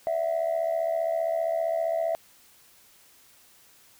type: tone with amplitude modulation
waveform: sine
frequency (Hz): 659.3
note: E5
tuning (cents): 0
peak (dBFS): -19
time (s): 0.07-2.15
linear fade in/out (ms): 0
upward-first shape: sine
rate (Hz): 75.2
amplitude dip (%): 80
effects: tanh soft clip ceiling -19 dBFS + white hiss -57 dBFS RMS until 3.99 s